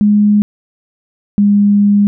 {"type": "tone pair in turn", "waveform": "sine", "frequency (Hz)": [207.7, 203.8], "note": ["G#3", "G#3"], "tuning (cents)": [0, -32], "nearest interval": "unison", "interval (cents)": 32, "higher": "first", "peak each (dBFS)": -6, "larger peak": "neither", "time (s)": [[0.01, 0.42], [1.38, 2.07]], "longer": "second", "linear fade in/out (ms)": 0, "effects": []}